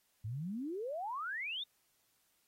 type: exponential sweep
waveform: sine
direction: up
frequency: 100 to 3729 Hz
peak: -37 dBFS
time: 0.24-1.64 s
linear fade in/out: 10 ms
effects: white hiss -75 dBFS RMS until 2.47 s + AAC 48 kbps